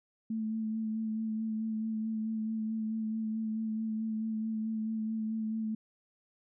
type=tone with vibrato; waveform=sine; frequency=220 Hz; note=A3; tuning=in tune; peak=-31 dBFS; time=0.3-5.75 s; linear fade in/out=5 ms; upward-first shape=sine; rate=4.6 Hz; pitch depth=21 cents each way; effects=none